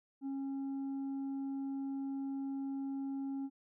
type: tone with tanh clipping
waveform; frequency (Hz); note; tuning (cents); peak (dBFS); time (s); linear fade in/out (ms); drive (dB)
triangle; 272.9; C#4; -27; -37; 0.21-3.5; 50; 8
effects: none

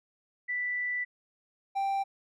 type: tone pair in turn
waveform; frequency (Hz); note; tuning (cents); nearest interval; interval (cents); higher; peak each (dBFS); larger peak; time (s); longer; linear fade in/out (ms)
sine / triangle; 1975.5 / 785.4; B6 / G5; 0 / +3; octave + major third; 1597; first; -29 / -25; second; 0.48-1.05 / 1.75-2.04; first; 20
effects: none

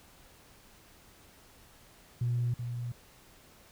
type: tone with echo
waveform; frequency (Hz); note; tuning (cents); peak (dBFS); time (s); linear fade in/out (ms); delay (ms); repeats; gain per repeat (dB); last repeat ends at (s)
sine; 120.7; B2; -39; -26; 2.21-2.54; 5; 380; 1; -7; 2.92
effects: tanh soft clip ceiling -23 dBFS + pink hiss -58 dBFS RMS until 3.71 s

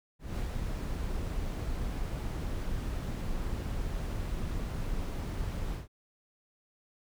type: noise with ADSR envelope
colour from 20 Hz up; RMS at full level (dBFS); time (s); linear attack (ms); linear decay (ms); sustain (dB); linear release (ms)
brown; -32; 0.19-5.88; 190; 70; -2; 140
effects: none

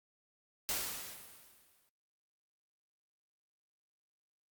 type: noise with exponential decay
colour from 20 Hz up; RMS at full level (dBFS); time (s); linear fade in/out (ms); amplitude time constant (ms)
white; -34; 0.69-1.89; 0; 260
effects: noise-tail reverb RT60 0.5 s tail -26 dB re dry + Opus 48 kbps

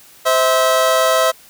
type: tone pair together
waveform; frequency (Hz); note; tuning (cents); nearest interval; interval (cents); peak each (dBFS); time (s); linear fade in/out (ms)
25% pulse; 520 / 648.6; C5 / E5; -11 / -28; major third; 383; -13 / -10; 0.25-1.32; 20
effects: white hiss -45 dBFS RMS until 1.49 s

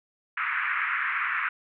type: band-pass noise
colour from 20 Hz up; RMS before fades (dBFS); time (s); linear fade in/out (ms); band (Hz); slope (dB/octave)
pink; -28; 0.37-1.49; 5; 1200 to 2300; 48
effects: none

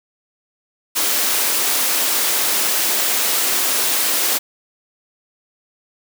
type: high-pass noise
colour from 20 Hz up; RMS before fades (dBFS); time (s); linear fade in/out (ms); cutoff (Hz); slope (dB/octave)
white; -18; 0.95-4.39; 20; 250; 24
effects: none

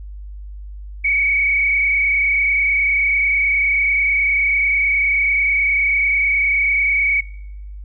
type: tone with frequency modulation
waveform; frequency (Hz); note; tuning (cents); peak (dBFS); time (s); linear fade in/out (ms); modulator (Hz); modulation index
sine; 2250; C#7; +25; -14; 1.04-7.21; 10; 29.3; 1.8
effects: noise-tail reverb RT60 0.9 s tail -24 dB re dry + added 50 Hz sine -30 dBFS peak until 7.84 s

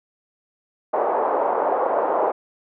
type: band-pass noise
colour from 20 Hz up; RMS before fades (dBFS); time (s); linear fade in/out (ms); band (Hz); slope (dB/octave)
pink; -21; 0.93-2.32; 10; 470 to 940; 24
effects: none

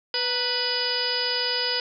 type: harmonic tone with a mistuned harmonic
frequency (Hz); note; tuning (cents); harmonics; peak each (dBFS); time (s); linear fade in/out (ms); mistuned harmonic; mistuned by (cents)
493.9; B4; 0; 1 / 2 / 3 / 4 / 5 / 6 / 7 / 8 / 9 / 10; -32 / -36 / -33 / -36 / -38 / -31 / -37 / -37 / -34 / -26; 0.14-1.8; 2; 2; -75
effects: none

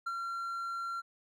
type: tone with ADSR envelope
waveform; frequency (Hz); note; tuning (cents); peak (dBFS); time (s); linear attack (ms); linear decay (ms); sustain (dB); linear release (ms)
triangle; 1370; F6; -34; -30; 0.06-1.02; 10; 43; -3; 28
effects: none

